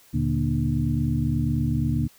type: tone cluster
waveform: sine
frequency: 75.7 / 117.6 / 145.9 / 234.3 / 298.3 Hz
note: D#2 / A#2 / D3 / A#3 / D4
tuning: -47 / +16 / -11 / +9 / +27 cents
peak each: -28 / -27 / -25 / -27 / -31 dBFS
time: 0.13-2.08 s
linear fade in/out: 20 ms
effects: white hiss -55 dBFS RMS until 2.18 s